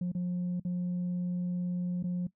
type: tone with dropouts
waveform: sine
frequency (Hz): 178.2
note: F3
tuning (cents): +35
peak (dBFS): -27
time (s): 0.01-2.27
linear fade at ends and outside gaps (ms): 5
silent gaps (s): 0.119-0.149 / 0.599-0.649 / 2.028-2.039
effects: noise-tail reverb RT60 0.1 s tail -19 dB re dry + tanh soft clip ceiling -28 dBFS